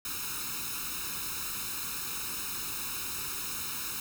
white noise with comb filter, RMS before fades -36 dBFS, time 0.05-4 s, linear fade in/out 2 ms, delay 0.76 ms, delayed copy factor +0.9, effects none

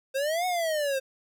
square exponential two-way sweep, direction up then down, 523.3 to 740 to 523.3 Hz, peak -26 dBFS, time 0.14-1 s, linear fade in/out 20 ms, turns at 0.46 s, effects 10-bit

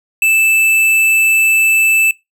triangle tone with hard clipping, 2637 Hz, E7, in tune, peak -10 dBFS, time 0.22-2.11 s, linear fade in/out 2 ms, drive 17 dB, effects noise-tail reverb RT60 0.2 s tail -22 dB re dry

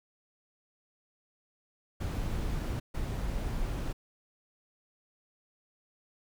brown noise bursts at uneven times, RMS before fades -33 dBFS, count 2, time 2-2.8 / 2.94-3.93 s, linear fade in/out 10 ms, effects none

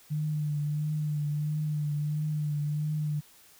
sine tone with vibrato, 150 Hz, D3, 37 cents sharp, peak -27 dBFS, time 0.1-3.21 s, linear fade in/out 20 ms, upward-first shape triangle, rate 1.5 Hz, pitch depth 38 cents each way, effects white hiss -57 dBFS RMS until 3.59 s

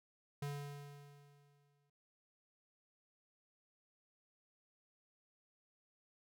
square tone with exponential decay, 143.4 Hz, D3, 41 cents flat, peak -39 dBFS, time 0.42-1.9 s, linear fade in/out 5 ms, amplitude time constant 320 ms, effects noise-tail reverb RT60 0.5 s tail -25 dB re dry

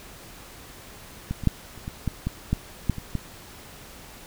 clicks, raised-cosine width 5 ms, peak -15 / -20 / -6 / -30 / -19 / -12 / -13 / -9 / -8 / -21 / -13 dBFS, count 11, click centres 1.31 / 1.437 / 1.473 / 1.777 / 1.879 / 2.077 / 2.27 / 2.53 / 2.897 / 2.983 / 3.153 s, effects pink hiss -45 dBFS RMS until 4.26 s

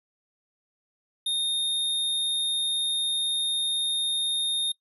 square tone, 3678 Hz, A#7, 24 cents flat, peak -25 dBFS, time 1.26-4.72 s, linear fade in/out 5 ms, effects noise-tail reverb RT60 0.1 s tail -22 dB re dry + resampled to 32000 Hz

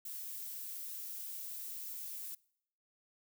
violet noise, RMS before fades -44 dBFS, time 0.05-2.35 s, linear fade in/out 5 ms, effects noise-tail reverb RT60 0.7 s tail -24 dB re dry

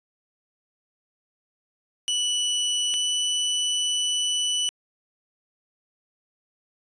sawtooth tone pair in turn, 2960 / 2974 Hz, F#7 / F#7, 0 / +8 cents, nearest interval unison, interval 8 cents, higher second, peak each -19 dBFS, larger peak neither, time 2.08-2.94 / 2.94-4.69 s, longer second, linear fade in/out 0 ms, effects resampled to 22050 Hz

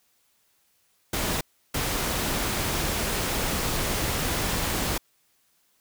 pink noise bursts at uneven times, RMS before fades -27 dBFS, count 2, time 1.13-1.41 / 1.74-4.98 s, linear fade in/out 5 ms, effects white hiss -67 dBFS RMS until 5.8 s

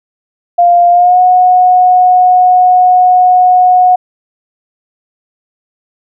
sine tone with pitch glide, 699 to 729.9 Hz, F5 to F#5, +1 to -24 cents, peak -3 dBFS, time 0.58-3.96 s, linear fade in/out 10 ms, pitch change +75 cents, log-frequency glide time 0.9-1.2 s, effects none

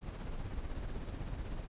brown noise with tremolo, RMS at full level -38 dBFS, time 0.01-1.68 s, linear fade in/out 50 ms, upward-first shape triangle, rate 16 Hz, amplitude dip 50%, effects resampled to 8000 Hz

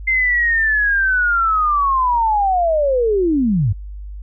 sine linear sweep, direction down, 2093 to 87.4 Hz, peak -13 dBFS, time 0.07-3.73 s, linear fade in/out 10 ms, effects added 50 Hz sine -28 dBFS peak until 4.22 s

